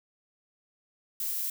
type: noise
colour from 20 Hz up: violet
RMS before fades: -32 dBFS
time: 1.2-1.5 s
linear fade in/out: 2 ms
effects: none